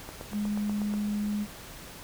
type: click train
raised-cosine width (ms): 1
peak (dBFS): -25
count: 8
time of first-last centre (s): 0.09-0.938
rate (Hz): 8.25
type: tone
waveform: sine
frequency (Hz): 207.7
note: G#3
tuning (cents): 0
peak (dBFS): -27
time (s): 0.31-1.47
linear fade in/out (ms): 50
effects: pink hiss -45 dBFS RMS until 2.03 s